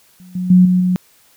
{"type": "tone with level steps", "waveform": "sine", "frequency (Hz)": 181.9, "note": "F#3", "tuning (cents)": -29, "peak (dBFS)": [-37, -18, -5, -10, -12], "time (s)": [0.2, 0.96], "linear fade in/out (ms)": 0, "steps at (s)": [0.35, 0.5, 0.65, 0.8], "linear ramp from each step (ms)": 5, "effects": ["white hiss -52 dBFS RMS until 1.36 s"]}